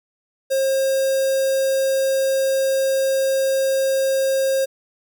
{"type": "tone with notch filter", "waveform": "square", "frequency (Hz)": 536, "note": "C5", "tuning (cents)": 42, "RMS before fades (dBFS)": -19, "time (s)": [0.5, 4.66], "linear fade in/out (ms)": 20, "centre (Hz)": 2200, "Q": 0.65, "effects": []}